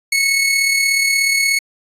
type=tone with amplitude modulation; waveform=sawtooth; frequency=2200 Hz; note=C#7; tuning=14 cents flat; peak=-8 dBFS; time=0.12-1.59 s; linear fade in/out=5 ms; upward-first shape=sine; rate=36.7 Hz; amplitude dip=40%; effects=resampled to 32000 Hz